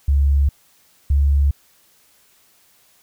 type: tone pair in turn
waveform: sine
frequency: 70.1 / 70.55 Hz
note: C#2 / C#2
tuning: +20 / +31 cents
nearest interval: unison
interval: 11 cents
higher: second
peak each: -12 dBFS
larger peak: neither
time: 0.08-0.49 / 1.1-1.51 s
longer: neither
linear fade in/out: 5 ms
effects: white hiss -56 dBFS RMS until 3.02 s